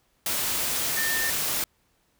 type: tone in noise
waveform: sine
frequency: 1800 Hz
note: A6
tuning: 39 cents sharp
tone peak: -27 dBFS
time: 0.97-1.3 s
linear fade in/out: 2 ms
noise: white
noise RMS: -27 dBFS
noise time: 0.26-1.64 s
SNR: -3 dB
effects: pink hiss -68 dBFS RMS until 2.19 s